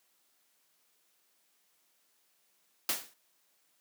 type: noise with exponential decay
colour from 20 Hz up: white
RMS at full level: -27 dBFS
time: 2.89-3.14 s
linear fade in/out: 2 ms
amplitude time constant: 54 ms
effects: white hiss -72 dBFS RMS until 3.8 s + high-pass 200 Hz 12 dB/octave